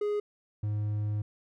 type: tone pair in turn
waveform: triangle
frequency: 415.3 / 105.03 Hz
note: G#4 / G#2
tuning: 0 / +20 cents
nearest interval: 2 octaves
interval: 2380 cents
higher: first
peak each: -25 / -26 dBFS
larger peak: first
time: 0.01-0.2 / 0.63-1.22 s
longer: second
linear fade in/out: 5 ms
effects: none